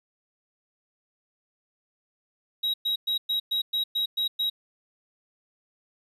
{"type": "tone bursts", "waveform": "triangle", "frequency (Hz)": 3831, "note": "A#7", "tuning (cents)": 47, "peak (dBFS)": -22, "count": 9, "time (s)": [2.63, 4.5], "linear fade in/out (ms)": 10, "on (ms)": 110, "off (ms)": 110, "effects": ["resampled to 32000 Hz", "10-bit"]}